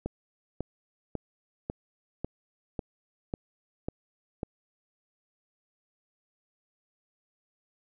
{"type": "click train", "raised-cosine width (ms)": 2, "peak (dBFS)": -18, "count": 9, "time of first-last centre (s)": [0.06, 4.432], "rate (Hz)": 1.83, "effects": []}